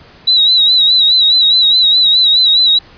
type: tone with vibrato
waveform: sine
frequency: 3903 Hz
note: B7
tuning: 21 cents flat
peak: -6 dBFS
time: 0.27-2.79 s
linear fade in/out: 10 ms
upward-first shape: sine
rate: 4.8 Hz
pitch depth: 67 cents each way
effects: pink hiss -41 dBFS RMS until 2.97 s + resampled to 11025 Hz